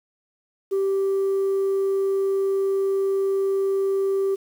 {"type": "tone", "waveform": "sine", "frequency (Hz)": 390, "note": "G4", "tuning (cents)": -9, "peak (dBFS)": -17, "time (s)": [0.71, 4.36], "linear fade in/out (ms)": 20, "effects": ["tanh soft clip ceiling -18 dBFS", "8-bit"]}